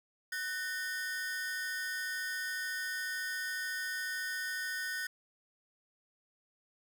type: ring-modulated tone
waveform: 45% pulse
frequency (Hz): 1662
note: G#6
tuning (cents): +1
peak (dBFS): -32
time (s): 0.32-5.07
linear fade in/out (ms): 5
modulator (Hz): 167
effects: 12-bit